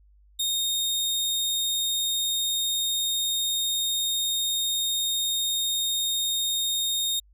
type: tone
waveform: sawtooth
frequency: 3696 Hz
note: A#7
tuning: 16 cents flat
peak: -21 dBFS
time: 0.39-7.2 s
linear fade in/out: 10 ms
effects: added 50 Hz sine -54 dBFS peak until 7.33 s